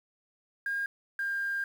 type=tone pair in turn; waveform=sine; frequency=1617 / 1601.2 Hz; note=G#6 / G6; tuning=-47 / +36 cents; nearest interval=unison; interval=17 cents; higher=first; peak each=-28 dBFS; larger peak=neither; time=0.66-0.86 / 1.19-1.64 s; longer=second; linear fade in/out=2 ms; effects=tanh soft clip ceiling -25 dBFS + 9-bit